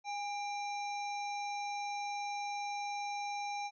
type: harmonic tone with a mistuned harmonic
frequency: 790 Hz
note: G5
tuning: 13 cents sharp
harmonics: 1 / 3 / 5 / 7 / 8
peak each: -37 / -44 / -51 / -52 / -54 dBFS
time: 0.04-3.71 s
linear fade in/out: 50 ms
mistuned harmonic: 1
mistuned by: +59 cents
effects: none